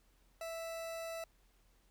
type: tone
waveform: 40% pulse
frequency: 659.3 Hz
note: E5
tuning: in tune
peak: -40 dBFS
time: 0.41-1.24 s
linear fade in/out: 2 ms
effects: added 43 Hz sine -68 dBFS peak until 1.9 s + pink hiss -73 dBFS RMS until 1.9 s